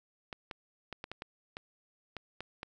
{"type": "clicks", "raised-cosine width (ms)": 0.3, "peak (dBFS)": -24, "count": 10, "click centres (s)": [0.328, 0.512, 0.927, 1.041, 1.116, 1.221, 1.569, 2.167, 2.406, 2.631], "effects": []}